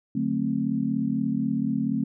sine chord, D dominant seventh, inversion none, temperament just, 146.83 / 183.54 / 220.2 / 264.3 Hz, D3 / F#3 / A3 / C4, 0 / -14 / +2 / +18 cents, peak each -32 / -32 / -26 / -27 dBFS, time 0.15-2.04 s, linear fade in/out 5 ms, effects none

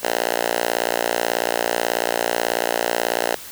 5% pulse tone with high-pass filter, 58.27 Hz, A#1, in tune, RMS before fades -22 dBFS, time 0.03-3.35 s, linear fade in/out 5 ms, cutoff 580 Hz, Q 1.1, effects white hiss -37 dBFS RMS until 3.51 s

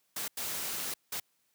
white noise bursts at uneven times, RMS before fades -36 dBFS, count 3, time 0.16-0.28 / 0.37-0.94 / 1.12-1.2 s, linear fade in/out 5 ms, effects white hiss -74 dBFS RMS until 1.54 s + high-pass 100 Hz 12 dB/octave

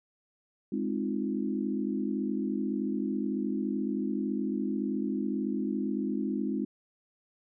sine chord, F minor seventh, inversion first, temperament equal, 207.7 / 261.6 / 311.1 / 349.2 Hz, Ab3 / C4 / Eb4 / F4, 0 / 0 / 0 / 0 cents, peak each -32 / -33 / -35 / -37 dBFS, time 0.72-6.65 s, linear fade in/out 5 ms, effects none

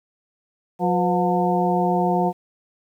harmonic tone with a mistuned harmonic, 179.3 Hz, F3, 46 cents sharp, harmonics 1 / 2 / 3 / 4 / 5, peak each -22 / -24 / -27 / -22 / -25 dBFS, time 0.79-2.33 s, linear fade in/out 50 ms, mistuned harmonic 3, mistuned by -110 cents, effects 9-bit

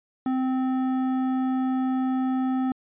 sine tone with hard clipping, 259.5 Hz, C4, 14 cents flat, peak -24 dBFS, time 0.26-2.72 s, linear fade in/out 2 ms, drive 10 dB, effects resampled to 8000 Hz

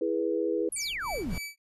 sine chord, E major, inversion none, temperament equal with one note detuned, 329.6 / 415.3 / 489.1 Hz, E4 / G#4 / B4, 0 / 0 / -17 cents, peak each -30 dBFS, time 0.01-0.69 s, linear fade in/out 5 ms
brown noise with exponential growth, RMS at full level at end -32 dBFS, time 0.5-1.38 s, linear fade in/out 2 ms, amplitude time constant 190 ms
sine exponential sweep, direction down, 11490 to 146.83 Hz, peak -31 dBFS, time 0.72-1.35 s, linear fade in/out 5 ms
sawtooth tone with tremolo, 2300 Hz, D7, 37 cents flat, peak -31 dBFS, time 0.76-1.58 s, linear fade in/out 2 ms, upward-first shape sine, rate 3.4 Hz, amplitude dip 100%
effects resampled to 32000 Hz

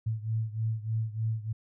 sine beating tone pair, 110 / 113.3 Hz, A2 / A#2, 0 / -49 cents, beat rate 3.3 Hz, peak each -30 / -33 dBFS, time 0.06-1.53 s, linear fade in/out 10 ms, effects none

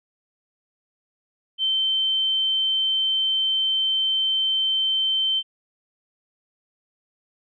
sine tone, 3100 Hz, G7, 20 cents flat, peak -19 dBFS, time 1.58-5.43 s, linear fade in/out 50 ms, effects none

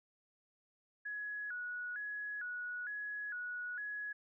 sine tone with vibrato, 1568 Hz, G6, in tune, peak -39 dBFS, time 1.05-4.13 s, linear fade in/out 10 ms, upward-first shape square, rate 1.1 Hz, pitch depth 120 cents each way, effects none

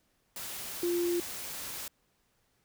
sine tone in noise, 347.7 Hz, F4, 8 cents flat, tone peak -27 dBFS, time 0.83-1.2 s, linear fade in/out 2 ms, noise white, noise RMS -40 dBFS, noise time 0.36-1.88 s, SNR +10 dB, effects pink hiss -73 dBFS RMS until 2.64 s

